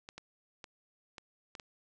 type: clicks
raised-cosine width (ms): 0.2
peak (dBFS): -28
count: 6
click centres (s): 0.089 / 0.18 / 0.642 / 1.182 / 1.552 / 1.598
effects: resampled to 22050 Hz